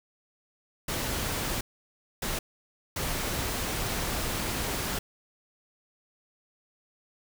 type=noise bursts at uneven times; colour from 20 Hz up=pink; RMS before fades=-31 dBFS; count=3; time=0.88-1.61 / 2.22-2.39 / 2.96-4.99 s; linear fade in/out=5 ms; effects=none

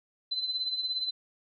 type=tone with tremolo; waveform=sine; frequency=4044 Hz; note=B7; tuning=40 cents sharp; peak=-26 dBFS; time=0.31-1.11 s; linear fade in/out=10 ms; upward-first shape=triangle; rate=17 Hz; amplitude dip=70%; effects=none

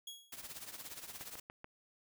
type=tone with exponential decay; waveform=sawtooth; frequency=3322 Hz; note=G#7; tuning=in tune; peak=-39 dBFS; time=0.07-0.42 s; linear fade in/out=5 ms; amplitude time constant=75 ms
type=noise with tremolo; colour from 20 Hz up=white; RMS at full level=-45 dBFS; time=0.32-1.4 s; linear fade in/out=5 ms; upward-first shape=triangle; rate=17 Hz; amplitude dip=80%
type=click train; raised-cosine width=0.5 ms; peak=-33 dBFS; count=4; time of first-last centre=1.21-1.644 s; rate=6.91 Hz
effects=none

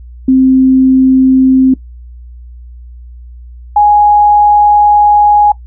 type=tone pair in turn; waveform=sine; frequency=261.6 / 830.5 Hz; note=C4 / G#5; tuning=0 / 0 cents; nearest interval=octave + minor sixth; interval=2000 cents; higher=second; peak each=-3 dBFS; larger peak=neither; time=0.28-1.74 / 3.76-5.52 s; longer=second; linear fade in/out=5 ms; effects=noise-tail reverb RT60 0.1 s tail -19 dB re dry + added 60 Hz sine -28 dBFS peak until 5.66 s

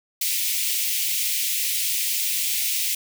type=high-pass noise; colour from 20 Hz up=white; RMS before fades=-24 dBFS; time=0.21-2.95 s; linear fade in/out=5 ms; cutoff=2100 Hz; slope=48 dB/octave; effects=none

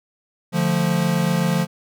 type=chord; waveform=square; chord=D minor; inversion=none; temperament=equal; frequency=146.83 / 174.61 / 220 Hz; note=D3 / F3 / A3; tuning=0 / 0 / 0 cents; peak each=-24 / -20 / -26 dBFS; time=0.52-1.67 s; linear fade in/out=50 ms; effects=none

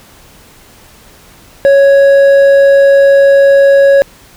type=tone with hard clipping; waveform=sine; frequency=554.4 Hz; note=C#5; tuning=in tune; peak=-4 dBFS; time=1.65-4.02 s; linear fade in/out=0 ms; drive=5 dB; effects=pink hiss -40 dBFS RMS until 4.36 s

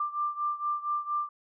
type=beating tone pair; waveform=sine; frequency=1184 / 1188.3 Hz; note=D6 / D6; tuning=+14 / +20 cents; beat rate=4.3 Hz; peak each=-30 / -33 dBFS; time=0-1.29 s; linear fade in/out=5 ms; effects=none

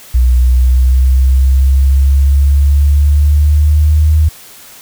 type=exponential sweep; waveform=sine; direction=up; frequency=61.2 to 77.78 Hz; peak=-5 dBFS; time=0.14-4.29 s; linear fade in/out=10 ms; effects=white hiss -36 dBFS RMS until 4.81 s

